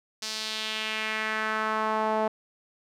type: tone with band-pass filter sweep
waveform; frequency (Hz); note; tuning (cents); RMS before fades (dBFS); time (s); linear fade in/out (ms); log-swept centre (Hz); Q
sawtooth; 217.6; A3; -19; -29; 0.22-2.28; 5; 5200 to 720; 2.1
effects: none